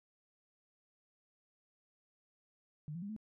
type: tone with pitch steps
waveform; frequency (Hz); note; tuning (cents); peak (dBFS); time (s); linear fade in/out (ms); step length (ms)
sine; 150.7 / 171 / 201.5 / 216.7; D3 / F3 / G3 / A3; +45 / -36 / +48 / -26; -40; 2.88-3.164; 0; 71
effects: none